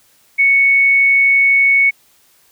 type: tone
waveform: sine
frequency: 2217 Hz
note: C#7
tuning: in tune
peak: -8 dBFS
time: 0.38-1.91 s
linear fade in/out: 20 ms
effects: white hiss -53 dBFS RMS until 2.51 s